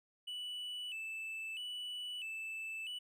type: tone with vibrato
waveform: triangle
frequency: 2794 Hz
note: F7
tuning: in tune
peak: -39 dBFS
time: 0.27-2.99 s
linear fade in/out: 10 ms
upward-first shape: square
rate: 0.77 Hz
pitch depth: 100 cents each way
effects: none